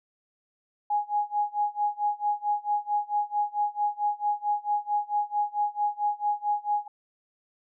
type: tone with tremolo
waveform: sine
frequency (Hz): 830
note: G#5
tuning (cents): -1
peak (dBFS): -21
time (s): 0.9-6.88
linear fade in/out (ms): 5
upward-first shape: sine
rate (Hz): 4.5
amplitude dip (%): 95
effects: none